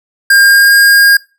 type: tone with pitch glide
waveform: square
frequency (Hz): 1608 to 1620.1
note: G6 to G#6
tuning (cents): +44 to -43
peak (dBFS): -4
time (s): 0.3-1.17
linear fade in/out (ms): 5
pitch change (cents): +13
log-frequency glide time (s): 0.41-0.75
effects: noise-tail reverb RT60 0.3 s tail -23 dB re dry